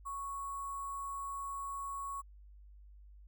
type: tone with sample-and-hold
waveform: sine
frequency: 1108.7 Hz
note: C#6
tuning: in tune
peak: -38 dBFS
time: 0.05-2.22 s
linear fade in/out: 20 ms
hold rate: 8820 Hz
effects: added 50 Hz sine -53 dBFS peak until 3.27 s